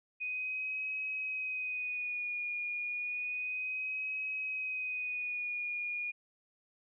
sine tone with vibrato, 2489 Hz, D#7, in tune, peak -34 dBFS, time 0.2-6.12 s, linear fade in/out 20 ms, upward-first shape sine, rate 0.31 Hz, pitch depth 38 cents each way, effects none

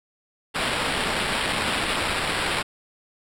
blue noise with sample-and-hold, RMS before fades -25 dBFS, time 0.54-2.63 s, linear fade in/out 20 ms, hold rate 6300 Hz, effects low-pass 10000 Hz 12 dB/octave

